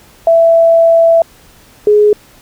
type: tone pair in turn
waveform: sine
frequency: 664 / 418.3 Hz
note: E5 / G#4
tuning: +12 / +12 cents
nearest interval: minor sixth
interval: 800 cents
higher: first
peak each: -4 dBFS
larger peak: neither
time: 0.27-1.22 / 1.87-2.13 s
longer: first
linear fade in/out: 2 ms
effects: pink hiss -43 dBFS RMS until 2.41 s